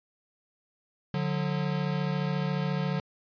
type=tone pair together; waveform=square; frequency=146.83 / 181.1 Hz; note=D3 / F#3; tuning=0 / -37 cents; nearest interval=major third; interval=363 cents; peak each=-30 / -31 dBFS; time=1.14-3 s; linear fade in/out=2 ms; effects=resampled to 11025 Hz